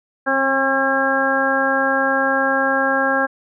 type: harmonic tone with a mistuned harmonic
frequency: 270 Hz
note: C#4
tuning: 45 cents flat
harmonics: 1 / 2 / 3 / 4 / 5 / 6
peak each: -24 / -21 / -23 / -25 / -25 / -19 dBFS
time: 0.26-3.27 s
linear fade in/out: 20 ms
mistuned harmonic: 1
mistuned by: -15 cents
effects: none